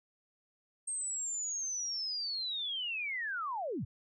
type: linear sweep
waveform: sine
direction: down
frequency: 8500 to 75.7 Hz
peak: -34 dBFS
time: 0.87-3.85 s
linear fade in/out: 10 ms
effects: none